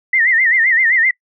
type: tone with vibrato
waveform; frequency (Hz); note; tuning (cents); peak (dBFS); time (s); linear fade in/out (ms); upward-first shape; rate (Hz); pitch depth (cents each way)
sine; 1947; B6; -25; -10; 0.13-1.11; 5; sine; 7.7; 140
effects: noise-tail reverb RT60 0.1 s tail -25 dB re dry